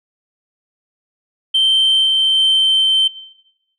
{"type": "tone with pitch glide", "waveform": "sine", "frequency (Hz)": [3121, 3103], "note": ["G7", "G7"], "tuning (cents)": [-8, -18], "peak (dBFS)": -9, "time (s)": [1.54, 3.08], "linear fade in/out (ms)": 10, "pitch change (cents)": -10, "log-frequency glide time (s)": [1.67, 2.93], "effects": ["noise-tail reverb RT60 1.0 s tail -19 dB re dry", "tanh soft clip ceiling -8 dBFS"]}